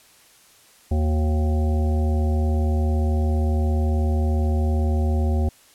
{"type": "harmonic tone with a mistuned harmonic", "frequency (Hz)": 77.78, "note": "D#2", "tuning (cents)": 0, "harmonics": [1, 3, 5, 7, 9, 10], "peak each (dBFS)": [-18, -28, -32, -35, -37, -38], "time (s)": [0.91, 5.49], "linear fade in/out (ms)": 5, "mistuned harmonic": 5, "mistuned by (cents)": -79, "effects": ["white hiss -53 dBFS RMS until 5.74 s", "low-pass 12000 Hz 12 dB/octave"]}